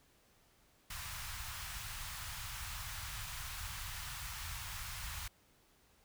pink band-stop noise, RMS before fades -44 dBFS, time 0.9-5.28 s, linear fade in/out 5 ms, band 120 to 960 Hz, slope 24 dB/octave, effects pink hiss -69 dBFS RMS until 6.04 s

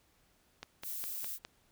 click train, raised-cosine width 0.2 ms, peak -25 dBFS, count 5, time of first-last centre 0.63-1.45 s, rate 4.88 Hz
violet noise, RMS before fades -40 dBFS, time 0.82-1.39 s, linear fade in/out 50 ms
effects pink hiss -70 dBFS RMS until 1.71 s

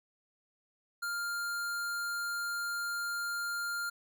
square tone, 1400 Hz, F6, 4 cents sharp, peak -34 dBFS, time 1.02-3.9 s, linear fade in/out 10 ms, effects none

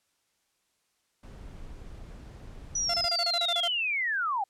brown noise, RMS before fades -44 dBFS, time 1.23-3.06 s, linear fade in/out 5 ms
sine linear sweep, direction down, 5920 to 750 Hz, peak -26 dBFS, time 2.75-4.44 s, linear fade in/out 5 ms
sawtooth tone bursts, 690 Hz, F5, 21 cents flat, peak -25 dBFS, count 11, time 2.89-3.679 s, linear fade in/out 5 ms, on 49 ms, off 25 ms
effects white hiss -74 dBFS RMS until 4.49 s + low-pass 10000 Hz 12 dB/octave

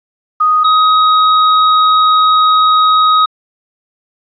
sine / square tone pair in turn, 1244 / 1260.6 Hz, D#6 / D#6, -1 / +22 cents, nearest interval unison, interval 23 cents, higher second, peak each -7 dBFS, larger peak neither, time 0.4-0.64 / 0.64-3.26 s, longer second, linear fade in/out 10 ms, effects resampled to 11025 Hz + 8-bit

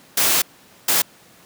white noise bursts at uneven times, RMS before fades -17 dBFS, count 2, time 0.17-0.42 / 0.88-1.02 s, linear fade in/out 5 ms, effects pink hiss -49 dBFS RMS until 1.45 s + high-pass 150 Hz 12 dB/octave

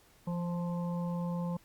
harmonic tone with a mistuned harmonic, 174.61 Hz, F3, in tune, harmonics 1 / 3 / 5 / 6, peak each -32 / -42 / -46 / -48 dBFS, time 0.27-1.57 s, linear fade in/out 5 ms, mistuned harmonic 1, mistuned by -22 cents, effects pink hiss -63 dBFS RMS until 1.64 s + Opus 48 kbps

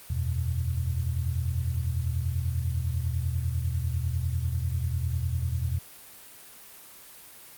sine chord, E suspended second, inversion none, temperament equal, 82.41 / 92.5 / 123.47 Hz, E2 / F#2 / B2, 0 / 0 / 0 cents, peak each -28 / -33 / -30 dBFS, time 0.1-5.79 s, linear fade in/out 5 ms, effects white hiss -48 dBFS RMS until 7.57 s + Opus 32 kbps

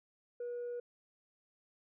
sine tone, 482.9 Hz, B4, 39 cents flat, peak -36 dBFS, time 0.4-0.8 s, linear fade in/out 5 ms, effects tanh soft clip ceiling -36 dBFS

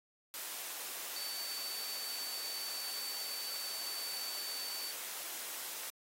sine tone in noise, 4535 Hz, C#8, 39 cents sharp, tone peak -41 dBFS, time 1.16-4.91 s, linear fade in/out 0 ms, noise white, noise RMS -43 dBFS, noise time 0.34-5.9 s, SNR -1 dB, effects high-pass 400 Hz 12 dB/octave + AAC 48 kbps

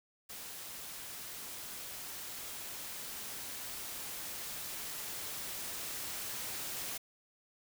white noise with level ramp, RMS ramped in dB -46 to -40 dBFS, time 0.29-6.98 s, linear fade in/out 10 ms, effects none

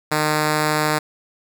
5% pulse tone, 152.7 Hz, D#3, 32 cents flat, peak -6 dBFS, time 0.11-0.99 s, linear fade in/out 10 ms, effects none

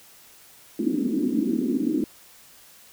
white band-pass noise, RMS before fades -24 dBFS, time 0.79-2.04 s, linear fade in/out 2 ms, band 210 to 330 Hz, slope 48 dB/octave, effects white hiss -51 dBFS RMS until 2.92 s

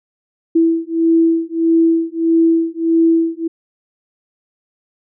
sine beating tone pair, 328.7 / 330.3 Hz, E4 / E4, -5 / +4 cents, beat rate 1.6 Hz, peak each -14 dBFS, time 0.55-3.48 s, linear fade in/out 10 ms, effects none

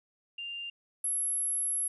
sine tone pair in turn, 2794 / 11176 Hz, F7 / F9, 0 / 0 cents, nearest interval 2 octaves, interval 2400 cents, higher second, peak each -36 / -26 dBFS, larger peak second, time 0.38-0.7 / 1.04-1.88 s, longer second, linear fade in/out 5 ms, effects tanh soft clip ceiling -27 dBFS

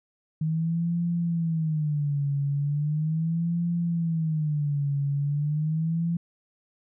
sine tone with vibrato, 155.56 Hz, D#3, in tune, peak -23 dBFS, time 0.41-6.17 s, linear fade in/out 5 ms, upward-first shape sine, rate 0.38 Hz, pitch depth 170 cents each way, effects none

